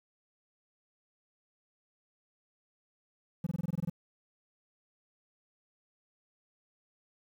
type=tone bursts; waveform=triangle; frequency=170 Hz; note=F3; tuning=46 cents flat; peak=-27 dBFS; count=10; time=3.44-3.898 s; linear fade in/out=5 ms; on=26 ms; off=22 ms; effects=10-bit